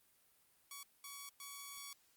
5% pulse tone bursts at uneven times, 1125 Hz, C#6, 25 cents sharp, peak -36 dBFS, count 3, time 0.71-0.83 / 1.04-1.29 / 1.4-1.93 s, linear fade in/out 2 ms, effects white hiss -72 dBFS RMS until 2.16 s + Opus 32 kbps

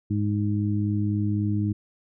harmonic tone, 103.83 Hz, G#2, in tune, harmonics 1 / 2 / 3, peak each -24 / -27 / -29 dBFS, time 0.1-1.73 s, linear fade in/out 10 ms, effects none

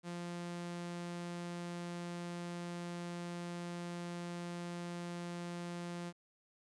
sawtooth tone, 173.7 Hz, F3, 9 cents flat, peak -37 dBFS, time 0.03-6.13 s, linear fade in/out 50 ms, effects resampled to 22050 Hz + 12-bit

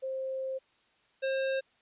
sine / square tone pair in turn, 528 / 533.8 Hz, C5 / C5, +16 / +35 cents, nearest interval unison, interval 19 cents, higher second, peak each -32 / -29 dBFS, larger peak second, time 0.02-0.59 / 1.22-1.61 s, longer first, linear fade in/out 20 ms, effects white hiss -68 dBFS RMS until 1.81 s + resampled to 8000 Hz

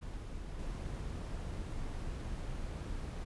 brown noise with level steps, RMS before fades -43 / -40 dBFS, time 0.01-3.25 s, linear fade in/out 20 ms, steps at 0.59 s, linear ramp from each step 2 ms, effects resampled to 24000 Hz

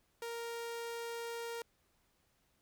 sawtooth tone, 466.2 Hz, A#4, in tune, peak -36 dBFS, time 0.22-1.62 s, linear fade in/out 2 ms, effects pink hiss -75 dBFS RMS until 2.61 s

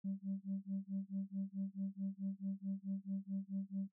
sine tone with tremolo, 194.2 Hz, G3, 16 cents flat, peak -35 dBFS, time 0.04-3.88 s, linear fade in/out 10 ms, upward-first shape sine, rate 4.6 Hz, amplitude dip 100%, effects noise-tail reverb RT60 0.1 s tail -17 dB re dry + tanh soft clip ceiling -33 dBFS

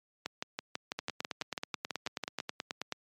two click trains, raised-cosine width 0.2 ms, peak -17 / -17 dBFS, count 14 / 19, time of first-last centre 0.26-2.402 / 0.99-2.923 s, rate 6.07 / 9.31 Hz, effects high-pass 150 Hz 12 dB/octave + MP3 96 kbps

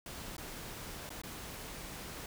pink noise with dropouts, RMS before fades -45 dBFS, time 0.06-2.26 s, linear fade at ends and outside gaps 2 ms, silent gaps 0.367-0.38 / 1.093-1.103 / 1.217-1.235 s, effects none

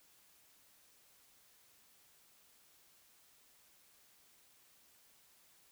silence, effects white hiss -67 dBFS RMS until 5.71 s

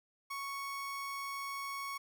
30% pulse tone, 1108.7 Hz, C#6, in tune, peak -36 dBFS, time 0.3-1.98 s, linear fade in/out 10 ms, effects none

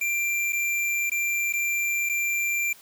square tone with dropouts, 2367 Hz, D7, 13 cents sharp, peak -24 dBFS, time 0.01-2.73 s, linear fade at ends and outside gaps 5 ms, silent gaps 0.524-0.529 / 1.098-1.116 / 1.526-1.535 / 2.091-2.095 s, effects white hiss -51 dBFS RMS until 2.81 s

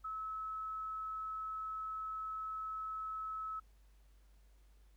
sine tone, 1296 Hz, E6, 30 cents flat, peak -39 dBFS, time 0.04-3.6 s, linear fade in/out 10 ms, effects added 50 Hz sine -61 dBFS peak until 4.96 s + pink hiss -75 dBFS RMS until 4.96 s

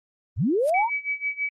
sine linear sweep, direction up, 63.4 to 982 Hz, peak -19 dBFS, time 0.36-0.9 s, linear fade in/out 50 ms
blue noise with exponential growth, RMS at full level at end -32 dBFS, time 0.58-0.7 s, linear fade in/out 5 ms, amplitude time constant 25 ms
sine tone with tremolo, 2284 Hz, D7, 49 cents flat, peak -22 dBFS, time 0.74-1.49 s, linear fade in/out 2 ms, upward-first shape sine, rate 6.1 Hz, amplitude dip 90%
effects Opus 32 kbps

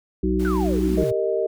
harmonic tone, 62.5 Hz, B1, 21 cents sharp, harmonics 1 / 3 / 5 / 6, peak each -24 / -24 / -24 / -24 dBFS, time 0.23-1.04 s, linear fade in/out 5 ms
pink high-pass noise, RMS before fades -43 dBFS, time 0.39-1.11 s, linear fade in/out 10 ms, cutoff 480 Hz, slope 24 dB/octave
sine exponential sweep, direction down, 1564 to 110 Hz, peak -27 dBFS, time 0.45-1.12 s, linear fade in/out 0 ms
sine chord, Eb major, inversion first, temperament equal with one note detuned, 392 / 461.6 / 622.3 Hz, G4 / Bb4 / Eb5, 0 / -17 / 0 cents, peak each -24 dBFS, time 0.97-1.47 s, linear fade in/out 10 ms
effects none

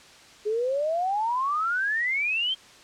sine exponential sweep, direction up, 412.1 to 3200 Hz, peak -23 dBFS, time 0.45-2.55 s, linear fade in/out 20 ms, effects white hiss -50 dBFS RMS until 2.83 s + low-pass 6000 Hz 12 dB/octave

